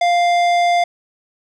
sine tone with tanh clipping, 698.5 Hz, F5, in tune, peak -14 dBFS, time 0.01-0.84 s, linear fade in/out 5 ms, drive 15 dB, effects none

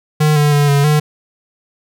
square tone with pitch steps, 152.3 / 147.6 / 145.2 / 141.8 / 150.7 Hz, D#3 / D3 / D3 / C#3 / D3, -37 / +9 / -19 / +40 / +45 cents, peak -10 dBFS, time 0.2-1 s, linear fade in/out 10 ms, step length 160 ms, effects none

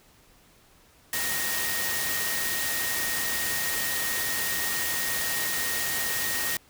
sine tone in noise, 1864.7 Hz, A#6, in tune, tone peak -32 dBFS, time 1.13-6.57 s, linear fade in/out 2 ms, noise white, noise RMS -29 dBFS, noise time 1.13-6.57 s, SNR -6 dB, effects pink hiss -58 dBFS RMS until 6.69 s

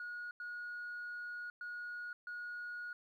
sine tone bursts at uneven times, 1447 Hz, F#6, 39 cents flat, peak -40 dBFS, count 4, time 0-0.31 / 0.4-1.5 / 1.61-2.13 / 2.27-2.93 s, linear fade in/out 2 ms, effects tanh soft clip ceiling -39 dBFS + 13-bit

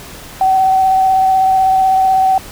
sine tone with vibrato, 761 Hz, F#5, 48 cents sharp, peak -8 dBFS, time 0.41-2.38 s, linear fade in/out 2 ms, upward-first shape sine, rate 16 Hz, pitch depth 14 cents each way, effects pink hiss -33 dBFS RMS until 2.51 s

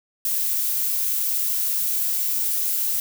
violet noise, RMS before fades -23 dBFS, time 0.25-3 s, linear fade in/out 2 ms, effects none

